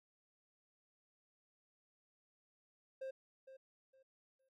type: tone with echo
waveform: triangle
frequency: 530 Hz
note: C5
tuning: 22 cents sharp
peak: -40 dBFS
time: 3.01-3.11 s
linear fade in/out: 10 ms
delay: 460 ms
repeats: 3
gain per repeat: -12 dB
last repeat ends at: 4.49 s
effects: none